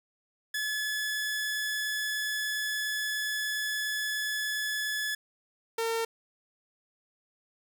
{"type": "tone pair in turn", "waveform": "sawtooth", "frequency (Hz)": [1713, 455.4], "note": ["A6", "A#4"], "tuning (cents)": [-47, -40], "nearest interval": "octave + major seventh", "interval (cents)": 2293, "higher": "first", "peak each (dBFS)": [-26, -24], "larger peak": "second", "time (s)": [[0.54, 5.15], [5.78, 6.05]], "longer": "first", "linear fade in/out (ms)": 5, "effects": []}